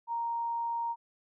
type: tone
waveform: sine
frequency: 932.3 Hz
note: A#5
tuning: in tune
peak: -30 dBFS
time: 0.07-0.96 s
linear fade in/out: 50 ms
effects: none